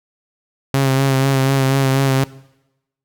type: tone with vibrato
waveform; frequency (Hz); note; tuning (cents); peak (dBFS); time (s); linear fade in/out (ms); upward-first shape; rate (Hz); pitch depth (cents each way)
sawtooth; 134.9; C#3; -47; -9; 0.74-2.24; 0; sine; 4.1; 29
effects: noise-tail reverb RT60 0.9 s tail -20 dB re dry